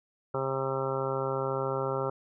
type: harmonic tone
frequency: 134 Hz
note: C3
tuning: 42 cents sharp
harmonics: 1 / 2 / 3 / 4 / 5 / 6 / 7 / 8 / 9 / 10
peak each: -36 / -43 / -33 / -33 / -43 / -40 / -39 / -43 / -40 / -38 dBFS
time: 0.34-2.1 s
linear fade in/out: 5 ms
effects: none